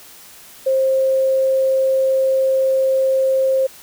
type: tone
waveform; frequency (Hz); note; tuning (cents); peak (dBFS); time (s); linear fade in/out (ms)
sine; 530; C5; +22; -13; 0.66-3.67; 10
effects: white hiss -42 dBFS RMS until 3.82 s